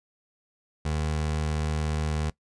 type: tone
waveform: 25% pulse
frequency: 76.8 Hz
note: D#2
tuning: 22 cents flat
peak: -22 dBFS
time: 0.85-2.3 s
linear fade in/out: 5 ms
effects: noise-tail reverb RT60 0.1 s tail -20 dB re dry + resampled to 22050 Hz